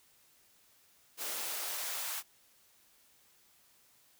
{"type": "noise with high-pass filter sweep", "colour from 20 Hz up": "white", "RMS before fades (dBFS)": -38, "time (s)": [1.17, 2.23], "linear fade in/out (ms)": 50, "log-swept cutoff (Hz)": [360, 900], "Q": 1.1, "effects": ["white hiss -66 dBFS RMS until 4.19 s"]}